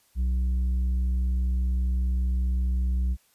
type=tone with tanh clipping; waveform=sine; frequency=62.5 Hz; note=B1; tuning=21 cents sharp; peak=-23 dBFS; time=0.15-3.17 s; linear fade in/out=50 ms; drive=5 dB; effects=white hiss -64 dBFS RMS until 3.34 s + resampled to 32000 Hz